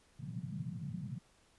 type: band-pass noise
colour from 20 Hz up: white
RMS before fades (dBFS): -42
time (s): 0.19-1.19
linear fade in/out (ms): 10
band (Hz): 110 to 190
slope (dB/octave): 48
effects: pink hiss -68 dBFS RMS until 1.58 s + resampled to 24000 Hz